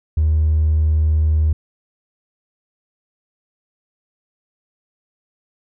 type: tone with hard clipping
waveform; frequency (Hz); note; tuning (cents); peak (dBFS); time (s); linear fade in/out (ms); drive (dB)
sine; 77.78; D#2; 0; -13; 0.17-1.53; 5; 1
effects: none